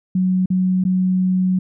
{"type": "tone with dropouts", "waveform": "sine", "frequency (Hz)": 185, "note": "F#3", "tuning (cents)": 0, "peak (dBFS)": -14, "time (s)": [0.15, 1.59], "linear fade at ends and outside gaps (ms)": 5, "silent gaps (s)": [[0.459, 0.502], [0.84, 0.85]], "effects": []}